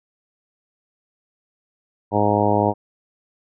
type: harmonic tone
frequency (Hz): 103.83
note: G#2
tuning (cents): 0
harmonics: 1 / 2 / 3 / 4 / 5 / 6 / 7 / 8 / 9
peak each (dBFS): -24 / -24 / -24 / -24 / -24 / -24 / -24 / -24 / -24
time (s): 2.11-2.74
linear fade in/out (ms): 50
effects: none